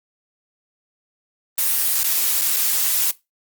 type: noise with dropouts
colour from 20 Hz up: blue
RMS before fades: -19 dBFS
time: 1.58-3.11 s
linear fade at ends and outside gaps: 2 ms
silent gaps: 2.033-2.042 / 2.413-2.417 / 2.563-2.567 s
effects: noise-tail reverb RT60 0.2 s tail -19 dB re dry + Opus 32 kbps